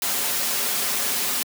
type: noise with comb filter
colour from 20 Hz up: white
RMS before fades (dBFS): -24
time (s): 0.02-1.43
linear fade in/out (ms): 2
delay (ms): 6.2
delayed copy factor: -0.55
effects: high-pass 150 Hz 12 dB/octave